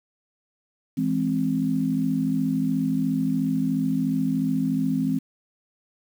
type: chord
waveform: sine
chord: E augmented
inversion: none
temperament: equal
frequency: 164.81 / 207.7 / 261.6 Hz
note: E3 / G#3 / B#3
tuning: 0 / 0 / 0 cents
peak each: -27 / -27 / -23 dBFS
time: 0.97-5.19 s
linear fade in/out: 10 ms
effects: 8-bit